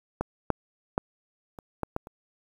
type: clicks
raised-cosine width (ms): 1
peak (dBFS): -13 / -8 / -10 / -27 / -14 / -14 / -28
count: 7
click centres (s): 0.21 / 0.503 / 0.979 / 1.588 / 1.833 / 1.964 / 2.071
effects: 8-bit